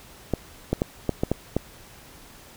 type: clicks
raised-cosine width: 2 ms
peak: -8 dBFS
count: 7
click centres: 0.337 / 0.73 / 0.819 / 1.093 / 1.235 / 1.316 / 1.566 s
effects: pink hiss -48 dBFS RMS until 2.56 s